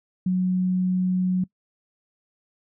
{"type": "tone", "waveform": "sine", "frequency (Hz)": 183.7, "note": "F#3", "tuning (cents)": -12, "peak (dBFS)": -19, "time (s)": [0.26, 1.44], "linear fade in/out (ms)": 5, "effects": ["noise-tail reverb RT60 0.1 s tail -22 dB re dry"]}